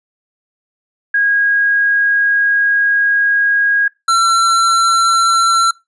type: tone pair in turn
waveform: sine / square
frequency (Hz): 1640 / 1352.4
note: G#6 / E6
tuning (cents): -22 / +44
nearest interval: minor third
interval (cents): 334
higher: first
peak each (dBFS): -10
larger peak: neither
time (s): 1.14-3.88 / 4.08-5.71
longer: first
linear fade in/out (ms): 5
effects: noise-tail reverb RT60 0.2 s tail -21 dB re dry + resampled to 22050 Hz